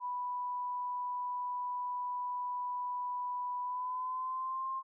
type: tone with pitch glide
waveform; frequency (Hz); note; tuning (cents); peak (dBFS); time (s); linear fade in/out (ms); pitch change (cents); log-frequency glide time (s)
sine; 987.8 to 1058.7; B5 to C6; 0 to +20; -34; 0-4.83; 50; +120; 3.62-4.7
effects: none